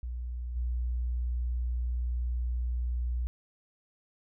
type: tone with level steps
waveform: sine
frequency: 60.6 Hz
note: B1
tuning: 32 cents flat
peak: -33 / -28 dBFS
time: 0.03-3.27 s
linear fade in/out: 0 ms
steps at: 0.55 s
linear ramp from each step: 20 ms
effects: none